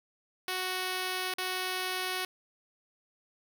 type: tone with dropouts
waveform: 5% pulse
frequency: 370.1 Hz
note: F#4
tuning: in tune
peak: -20 dBFS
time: 0.48-2.25 s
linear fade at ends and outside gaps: 2 ms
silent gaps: 1.339-1.383 s
effects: none